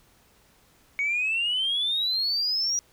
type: exponential sweep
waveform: sine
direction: up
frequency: 2217 to 5810 Hz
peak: -22 dBFS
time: 0.99-2.79 s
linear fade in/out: 0 ms
effects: tanh soft clip ceiling -19 dBFS + pink hiss -60 dBFS RMS until 2.92 s